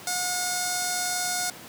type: tone with notch filter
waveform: 5% pulse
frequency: 722 Hz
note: F#5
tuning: 43 cents flat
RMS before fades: -28 dBFS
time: 0.07-1.5 s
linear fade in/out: 2 ms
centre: 2800 Hz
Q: 1.1
effects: pink hiss -43 dBFS RMS until 1.68 s + high-pass 150 Hz 12 dB/octave